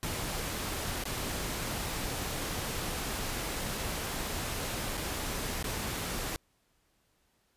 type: noise with dropouts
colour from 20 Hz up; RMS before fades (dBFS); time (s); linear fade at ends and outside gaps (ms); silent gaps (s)
pink; -35; 0.03-6.36; 0; 1.038-1.054 / 4.971-4.976 / 5.627-5.642
effects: pink hiss -72 dBFS RMS until 7.56 s + resampled to 32000 Hz